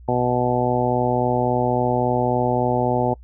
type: harmonic tone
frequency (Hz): 123.6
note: B2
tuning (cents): +2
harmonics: 1 / 2 / 3 / 4 / 5 / 6 / 7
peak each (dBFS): -25 / -25 / -25 / -25 / -25 / -25 / -25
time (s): 0.08-3.14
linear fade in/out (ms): 5
effects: noise-tail reverb RT60 0.1 s tail -26 dB re dry + added 60 Hz sine -40 dBFS peak until 3.23 s